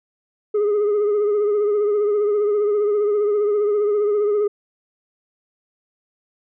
sine tone with vibrato, 415.3 Hz, G#4, in tune, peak -13 dBFS, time 0.54-4.48 s, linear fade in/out 10 ms, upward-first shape triangle, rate 15 Hz, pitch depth 52 cents each way, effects tanh soft clip ceiling -15 dBFS

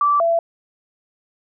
sine tone pair in turn, 1163 / 671.3 Hz, D6 / E5, -17 / +31 cents, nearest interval minor seventh, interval 952 cents, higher first, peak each -13 / -14 dBFS, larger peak first, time 0.01-0.2 / 0.2-0.39 s, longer neither, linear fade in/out 2 ms, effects none

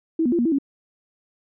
sine tone with pitch steps, 324.5 / 243.7 / 342.2 / 238.3 / 328.4 / 277.1 Hz, E4 / B3 / F4 / A#3 / E4 / C#4, -27 / -23 / -35 / +38 / -6 / -1 cents, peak -17 dBFS, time 0.19-0.586 s, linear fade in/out 5 ms, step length 66 ms, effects none

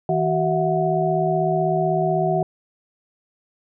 sine tone cluster, 161.6 / 377.4 / 653 / 729 Hz, E3 / F#4 / E5 / F#5, -34 / +34 / -17 / -26 cents, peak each -23 dBFS, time 0.09-2.43 s, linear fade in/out 2 ms, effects none

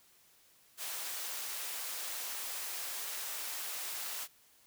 white high-pass noise, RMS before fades -40 dBFS, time 0.77-4.28 s, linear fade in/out 50 ms, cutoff 540 Hz, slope 12 dB/octave, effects white hiss -65 dBFS RMS until 4.66 s

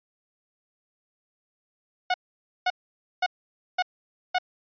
sawtooth tone bursts, 730 Hz, F#5, 24 cents flat, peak -17 dBFS, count 5, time 2.1-4.385 s, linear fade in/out 5 ms, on 41 ms, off 520 ms, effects resampled to 11025 Hz

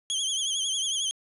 25% pulse tone with vibrato, 3221 Hz, G7, 46 cents sharp, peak -22 dBFS, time 0.1-1.11 s, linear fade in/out 0 ms, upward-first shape triangle, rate 11 Hz, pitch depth 100 cents each way, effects resampled to 32000 Hz

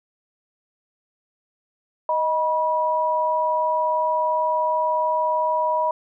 sine tone pair together, 624.6 / 971 Hz, D#5 / B5, +7 / -30 cents, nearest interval minor sixth, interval 763 cents, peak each -23 / -20 dBFS, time 2.09-5.91 s, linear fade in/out 2 ms, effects none

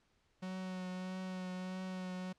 45% pulse tone with vibrato, 185 Hz, F#3, in tune, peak -40 dBFS, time 0.42-2.33 s, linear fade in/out 10 ms, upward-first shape triangle, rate 1.6 Hz, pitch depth 20 cents each way, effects pink hiss -75 dBFS RMS until 2.38 s + low-pass 6000 Hz 12 dB/octave

